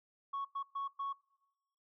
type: tone bursts at uneven times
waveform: sine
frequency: 1108 Hz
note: C#6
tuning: 1 cent flat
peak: -34 dBFS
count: 4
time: 0.33-0.45 / 0.55-0.63 / 0.75-0.88 / 0.99-1.13 s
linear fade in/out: 10 ms
effects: noise-tail reverb RT60 1.0 s tail -24 dB re dry + tanh soft clip ceiling -33 dBFS